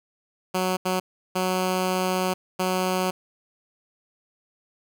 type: tone bursts at uneven times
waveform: 10% pulse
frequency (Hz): 184.9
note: F#3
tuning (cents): -1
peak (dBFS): -14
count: 4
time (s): 0.54-0.77 / 0.85-1 / 1.35-2.34 / 2.59-3.11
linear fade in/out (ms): 10
effects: none